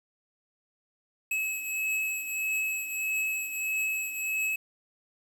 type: beating tone pair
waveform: square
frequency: 2578 / 2579.6 Hz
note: E7 / E7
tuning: -39 / -38 cents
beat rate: 1.6 Hz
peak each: -30 / -37 dBFS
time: 1.31-4.56 s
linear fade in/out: 5 ms
effects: 9-bit